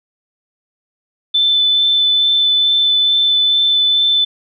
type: tone with vibrato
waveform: sine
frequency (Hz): 3520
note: A7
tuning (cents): 0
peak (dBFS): -10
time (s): 1.34-4.25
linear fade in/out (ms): 10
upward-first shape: sine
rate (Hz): 2.3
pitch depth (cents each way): 8
effects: none